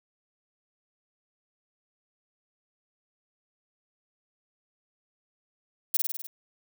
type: noise with echo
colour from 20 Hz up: violet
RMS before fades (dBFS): -23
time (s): 5.94-5.97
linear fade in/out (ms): 5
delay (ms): 50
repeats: 6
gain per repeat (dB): -3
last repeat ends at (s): 6.27
effects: none